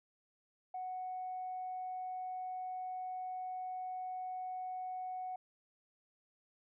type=tone; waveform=sine; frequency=740 Hz; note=F#5; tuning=in tune; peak=-38 dBFS; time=0.74-5.36 s; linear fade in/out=5 ms; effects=tanh soft clip ceiling -34 dBFS